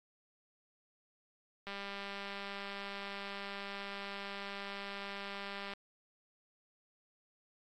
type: click train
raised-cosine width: 0.3 ms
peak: -27 dBFS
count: 810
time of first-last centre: 1.67-5.735 s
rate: 199 Hz
effects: AAC 64 kbps